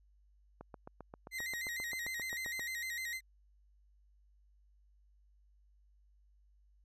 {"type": "click train", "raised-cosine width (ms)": 1, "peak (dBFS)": -33, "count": 16, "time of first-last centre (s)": [0.61, 2.594], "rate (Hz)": 7.56}
{"type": "tone with vibrato", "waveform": "40% pulse", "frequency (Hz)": 1975.5, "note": "B6", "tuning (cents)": 0, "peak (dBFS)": -37, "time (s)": [1.31, 3.21], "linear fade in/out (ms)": 50, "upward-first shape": "square", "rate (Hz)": 6.6, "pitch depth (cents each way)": 77}
{"effects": ["added 50 Hz sine -64 dBFS peak until 6.84 s", "resampled to 32000 Hz"]}